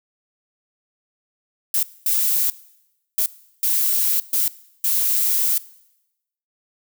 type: noise bursts at uneven times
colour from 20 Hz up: violet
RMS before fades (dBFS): -19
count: 6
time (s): 1.74-1.83 / 2.06-2.5 / 3.18-3.26 / 3.63-4.2 / 4.33-4.48 / 4.84-5.58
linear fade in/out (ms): 2
effects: noise-tail reverb RT60 0.9 s tail -20 dB re dry